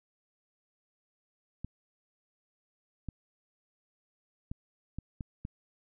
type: clicks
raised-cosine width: 5 ms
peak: -25 dBFS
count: 6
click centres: 1.646 / 3.087 / 4.515 / 4.986 / 5.208 / 5.451 s
effects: none